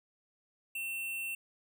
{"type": "tone", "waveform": "square", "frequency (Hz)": 2700, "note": "E7", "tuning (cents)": 41, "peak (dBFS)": -36, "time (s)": [0.75, 1.35], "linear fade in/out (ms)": 5, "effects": []}